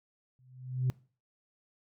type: tone with exponential growth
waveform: sine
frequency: 127.9 Hz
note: C3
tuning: 39 cents flat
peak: -22 dBFS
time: 0.39-0.9 s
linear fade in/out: 0 ms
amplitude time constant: 110 ms
effects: noise-tail reverb RT60 0.4 s tail -24 dB re dry + tanh soft clip ceiling -22 dBFS